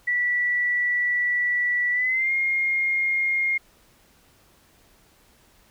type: tone with pitch glide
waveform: sine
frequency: 1956 to 2133 Hz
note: B6 to C7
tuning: -17 to +33 cents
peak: -20 dBFS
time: 0.07-3.58 s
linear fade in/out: 10 ms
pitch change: +150 cents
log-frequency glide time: 1.92-2.32 s
effects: pink hiss -58 dBFS RMS until 5.7 s